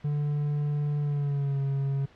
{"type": "tone with pitch glide", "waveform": "triangle", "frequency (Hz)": [146.83, 137.79], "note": ["D3", "C#3"], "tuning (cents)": [0, -10], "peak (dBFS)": -23, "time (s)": [0.04, 2.06], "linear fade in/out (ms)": 10, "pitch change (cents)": -110, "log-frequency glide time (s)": [1, 1.6], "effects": ["pink hiss -56 dBFS RMS until 2.15 s", "low-pass 3000 Hz 12 dB/octave"]}